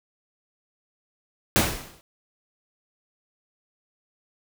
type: noise with exponential decay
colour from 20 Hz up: pink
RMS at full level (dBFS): -17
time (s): 1.56-2.01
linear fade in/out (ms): 0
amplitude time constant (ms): 97
effects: none